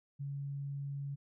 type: tone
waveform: sine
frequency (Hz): 140.4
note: C#3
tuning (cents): +22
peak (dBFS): -37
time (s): 0.19-1.16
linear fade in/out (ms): 20
effects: none